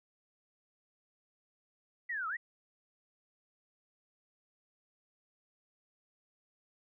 sine linear two-way sweep, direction down then up, 2000 to 1244.5 to 2000 Hz, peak -34 dBFS, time 2.09-2.37 s, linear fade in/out 10 ms, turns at 2.28 s, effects none

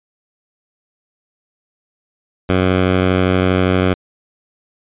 10% pulse tone, 92.5 Hz, F#2, in tune, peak -4 dBFS, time 2.49-3.94 s, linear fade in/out 5 ms, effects resampled to 8000 Hz

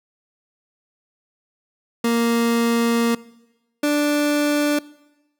30% pulse tone pair in turn, 233.1 / 293.7 Hz, A#3 / D4, 0 / 0 cents, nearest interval major third, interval 400 cents, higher second, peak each -14 dBFS, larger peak neither, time 2.04-3.15 / 3.83-4.79 s, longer first, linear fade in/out 5 ms, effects noise-tail reverb RT60 1.0 s tail -21 dB re dry

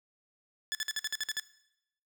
15% pulse tone bursts, 1727 Hz, A6, 33 cents flat, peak -24 dBFS, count 9, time 0.72-1.397 s, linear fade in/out 0 ms, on 29 ms, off 52 ms, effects noise-tail reverb RT60 0.8 s tail -18 dB re dry

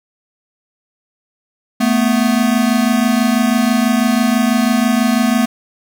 square tone pair together, 220.8 / 246.9 Hz, A3 / B3, +6 / 0 cents, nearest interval major second, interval 194 cents, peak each -15 dBFS, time 1.8-5.46 s, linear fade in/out 10 ms, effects none

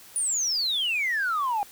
sine exponential sweep, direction down, 9690 to 792 Hz, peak -22 dBFS, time 0.16-1.63 s, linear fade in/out 0 ms, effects tanh soft clip ceiling -20 dBFS + white hiss -49 dBFS RMS until 1.71 s

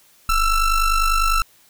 square ring-modulated tone, 674 Hz, E5, 38 cents sharp, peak -13 dBFS, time 0.29-1.42 s, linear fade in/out 2 ms, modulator 649 Hz, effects white hiss -54 dBFS RMS until 1.69 s

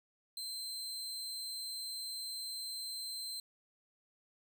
sawtooth tone, 4110 Hz, C8, 32 cents flat, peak -37 dBFS, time 0.37-3.4 s, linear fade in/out 2 ms, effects none

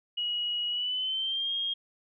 sine tone with pitch glide, 2906 to 3243 Hz, F#7 to G#7, -32 to -42 cents, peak -28 dBFS, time 0.17-1.74 s, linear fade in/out 10 ms, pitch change +190 cents, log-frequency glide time 0.69-1.52 s, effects none

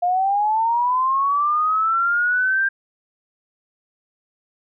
sine linear sweep, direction up, 698.5 to 1595 Hz, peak -16 dBFS, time 0.02-2.69 s, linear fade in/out 10 ms, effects none

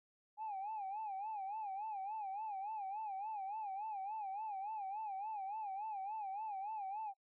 sine tone with vibrato, 821 Hz, G#5, 20 cents flat, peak -39 dBFS, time 0.37-7.14 s, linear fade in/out 50 ms, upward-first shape sine, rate 3.5 Hz, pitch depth 130 cents each way, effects noise-tail reverb RT60 0.1 s tail -25 dB re dry + tanh soft clip ceiling -37 dBFS

